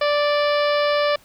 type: harmonic tone with a mistuned harmonic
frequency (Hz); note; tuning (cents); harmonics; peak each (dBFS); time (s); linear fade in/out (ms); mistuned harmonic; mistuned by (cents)
586; D5; -4; 1 / 2 / 3 / 4 / 5 / 6 / 7 / 8 / 9; -18 / -24 / -28 / -30 / -32 / -34 / -35 / -36 / -37; 0.01-1.16; 5; 9; -25
effects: pink hiss -52 dBFS RMS until 1.24 s